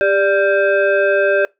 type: tone with frequency modulation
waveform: sine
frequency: 587.3 Hz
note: D5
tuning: in tune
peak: -11 dBFS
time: 0.01-1.45 s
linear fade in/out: 0 ms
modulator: 986 Hz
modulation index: 1.1
effects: noise-tail reverb RT60 0.2 s tail -24 dB re dry